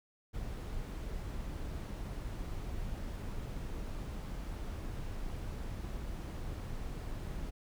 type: noise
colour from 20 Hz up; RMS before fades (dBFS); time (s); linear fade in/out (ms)
brown; -40; 0.33-7.51; 20
effects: none